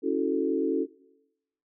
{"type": "chord", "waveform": "sine", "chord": "F# minor seventh", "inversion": "second", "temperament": "equal with one note detuned", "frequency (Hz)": [277.2, 324, 370, 440], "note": ["C#4", "E4", "F#4", "A4"], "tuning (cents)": [0, -30, 0, 0], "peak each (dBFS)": -29, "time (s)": [0.02, 0.87], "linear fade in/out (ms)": 50, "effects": ["noise-tail reverb RT60 0.9 s tail -20 dB re dry"]}